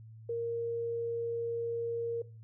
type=tone; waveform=sine; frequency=466.2 Hz; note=A#4; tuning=in tune; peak=-31 dBFS; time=0.29-2.22 s; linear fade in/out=5 ms; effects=noise-tail reverb RT60 0.3 s tail -19 dB re dry + added 111 Hz sine -48 dBFS peak until 2.43 s